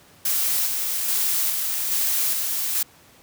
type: noise with tremolo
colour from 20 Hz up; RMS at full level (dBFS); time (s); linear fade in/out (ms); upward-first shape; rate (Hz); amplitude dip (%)
blue; -22; 0.25-2.83; 5; square; 1.2; 30
effects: pink hiss -52 dBFS RMS until 3.22 s + high-pass 80 Hz 12 dB/octave